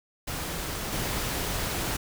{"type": "noise with level steps", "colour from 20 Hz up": "pink", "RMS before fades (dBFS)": [-33, -30], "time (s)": [0.27, 1.97], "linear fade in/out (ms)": 10, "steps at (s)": 0.92, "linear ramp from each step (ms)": 10, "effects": []}